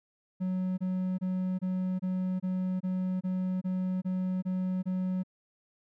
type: tone bursts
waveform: triangle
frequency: 185 Hz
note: F#3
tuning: in tune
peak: -26 dBFS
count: 12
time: 0.4-5.235 s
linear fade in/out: 20 ms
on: 380 ms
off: 25 ms
effects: none